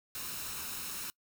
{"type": "noise with comb filter", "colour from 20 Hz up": "white", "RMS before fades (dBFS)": -40, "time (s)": [0.15, 1.1], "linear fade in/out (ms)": 0, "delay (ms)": 0.75, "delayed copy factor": 0.5, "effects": ["noise-tail reverb RT60 0.1 s tail -24 dB re dry"]}